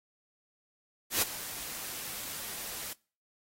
white noise with ADSR envelope, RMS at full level -25 dBFS, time 1.1-2.93 s, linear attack 120 ms, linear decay 13 ms, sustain -15 dB, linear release 3 ms, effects noise-tail reverb RT60 0.4 s tail -25 dB re dry + AAC 48 kbps

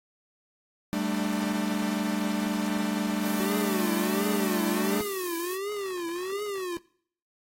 45% pulse chord, G suspended second, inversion none, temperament equal with one note detuned, 196 / 220 / 297.9 Hz, G3 / A3 / D4, 0 / 0 / +25 cents, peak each -31 dBFS, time 0.93-5.01 s, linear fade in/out 0 ms
blue noise, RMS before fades -38 dBFS, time 3.21-5.59 s, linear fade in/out 50 ms
square tone with vibrato, 374 Hz, F#4, 19 cents sharp, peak -31 dBFS, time 3.4-6.77 s, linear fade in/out 0 ms, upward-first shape triangle, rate 1.4 Hz, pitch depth 210 cents each way
effects noise-tail reverb RT60 0.6 s tail -22 dB re dry + AAC 48 kbps

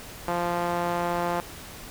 sawtooth tone with band-pass filter, 173.8 Hz, F3, 8 cents flat, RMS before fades -27 dBFS, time 0.28-1.4 s, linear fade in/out 0 ms, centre 840 Hz, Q 1.4, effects pink hiss -42 dBFS RMS until 1.9 s

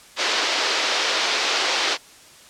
white band-pass noise, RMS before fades -22 dBFS, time 0.16-1.98 s, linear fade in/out 50 ms, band 340 to 5100 Hz, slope 24 dB/octave, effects white hiss -47 dBFS RMS until 2.49 s + low-pass 9000 Hz 12 dB/octave

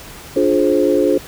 sine chord, D half-diminished seventh, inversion none, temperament just, 293.7 / 352.4 / 422.9 / 528.6 Hz, D4 / F4 / Ab4 / C5, 0 / +16 / +31 / +18 cents, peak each -17 dBFS, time 0.36-1.18 s, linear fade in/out 5 ms, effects pink hiss -36 dBFS RMS until 1.27 s

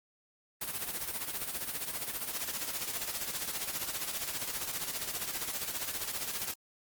white noise with tremolo, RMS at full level -34 dBFS, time 0.61-6.54 s, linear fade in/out 5 ms, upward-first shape sine, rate 15 Hz, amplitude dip 65%, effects Opus 32 kbps

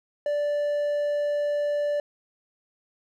triangle tone, 585 Hz, D5, 7 cents flat, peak -21 dBFS, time 0.26-2 s, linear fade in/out 2 ms, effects none

